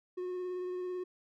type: tone with vibrato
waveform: triangle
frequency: 363.1 Hz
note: F#4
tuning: 33 cents flat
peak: -33 dBFS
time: 0.17-1.04 s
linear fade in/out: 10 ms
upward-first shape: sine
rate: 18 Hz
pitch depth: 16 cents each way
effects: none